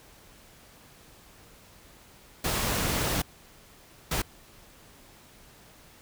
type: noise bursts at uneven times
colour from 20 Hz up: pink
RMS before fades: -28 dBFS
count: 2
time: 2.44-3.22 / 4.11-4.22 s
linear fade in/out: 5 ms
effects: pink hiss -54 dBFS RMS until 6.01 s